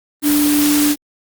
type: tone in noise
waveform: sine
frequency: 293.7 Hz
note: D4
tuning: in tune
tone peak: -12 dBFS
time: 0.22-0.96 s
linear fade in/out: 50 ms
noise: white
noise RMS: -19 dBFS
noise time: 0.22-0.96 s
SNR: +4 dB
effects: Opus 32 kbps